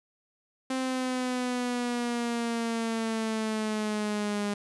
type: exponential sweep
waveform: sawtooth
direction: down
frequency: 261.9 to 203.9 Hz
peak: -24 dBFS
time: 0.7-4.54 s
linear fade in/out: 5 ms
effects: resampled to 24000 Hz